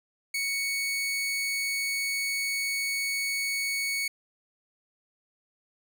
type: tone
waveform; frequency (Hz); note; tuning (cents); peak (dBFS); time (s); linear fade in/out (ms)
sawtooth; 2223; C#7; +4; -24; 0.34-4.08; 5
effects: none